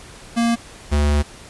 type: tone pair in turn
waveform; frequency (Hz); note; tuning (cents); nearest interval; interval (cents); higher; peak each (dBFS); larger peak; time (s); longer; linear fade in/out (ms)
square; 233.1 / 73.26; A#3 / D2; 0 / -4; octave + minor sixth; 2004; first; -16 / -15; second; 0.36-0.56 / 0.91-1.23; second; 20
effects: pink hiss -41 dBFS RMS until 1.49 s + resampled to 24000 Hz